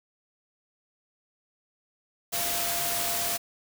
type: tone in noise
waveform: sine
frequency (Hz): 690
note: F5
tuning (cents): -21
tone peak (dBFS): -35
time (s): 2.32-3.38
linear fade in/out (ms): 20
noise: white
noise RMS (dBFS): -29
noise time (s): 2.32-3.38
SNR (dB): -9
effects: none